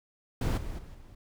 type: noise with level steps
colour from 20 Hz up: brown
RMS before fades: -26 / -37 / -46 / -50 dBFS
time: 0.41-1.15 s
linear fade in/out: 5 ms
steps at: 0.57 / 0.78 / 0.94 s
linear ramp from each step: 10 ms
effects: none